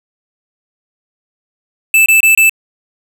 square tone bursts, 2637 Hz, E7, in tune, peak -6 dBFS, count 4, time 1.94-2.495 s, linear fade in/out 2 ms, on 120 ms, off 25 ms, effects none

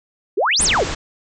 sine exponential two-way sweep, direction up then down, 333.9 to 10260 to 333.9 Hz, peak -14 dBFS, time 0.37-0.84 s, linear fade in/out 10 ms, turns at 0.63 s
pink low-pass noise, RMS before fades -25 dBFS, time 0.59-0.95 s, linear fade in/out 10 ms, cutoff 7700 Hz, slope 96 dB/octave
effects none

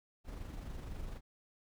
brown noise with amplitude modulation, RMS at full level -42 dBFS, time 0.24-1.21 s, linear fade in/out 50 ms, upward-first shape sine, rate 24 Hz, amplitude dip 40%, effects none

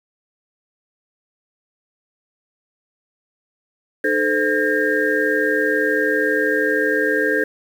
sine tone cluster, 303.3 / 435.9 / 516 / 1608 / 1826 Hz, D#4 / A4 / C5 / G6 / A#6, -44 / -16 / -24 / +44 / -36 cents, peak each -24 / -21 / -23 / -20 / -25 dBFS, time 4.04-7.44 s, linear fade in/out 5 ms, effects 7-bit

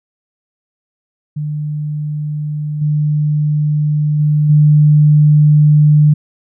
sine tone with level steps, 150 Hz, D3, 37 cents sharp, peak -17 / -11 / -9 / -5 dBFS, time 1.36-6.14 s, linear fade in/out 10 ms, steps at 2.81 / 4.19 / 4.49 s, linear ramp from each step 10 ms, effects none

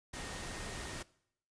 sine tone in noise, 1853 Hz, A#6, 11 cents flat, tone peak -52 dBFS, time 0.13-1.03 s, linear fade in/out 10 ms, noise pink, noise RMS -43 dBFS, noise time 0.13-1.03 s, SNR -12 dB, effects noise-tail reverb RT60 0.7 s tail -21 dB re dry + resampled to 22050 Hz

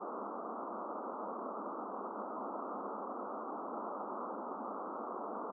white band-pass noise, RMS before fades -42 dBFS, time 0-5.52 s, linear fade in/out 20 ms, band 200 to 1300 Hz, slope 96 dB/octave, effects none

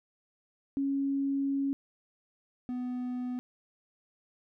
sine / triangle tone pair in turn, 276.1 / 248.9 Hz, C#4 / B3, -7 / +14 cents, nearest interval major second, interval 179 cents, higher first, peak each -27 / -30 dBFS, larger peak first, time 0.77-1.73 / 2.69-3.39 s, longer first, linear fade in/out 0 ms, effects none

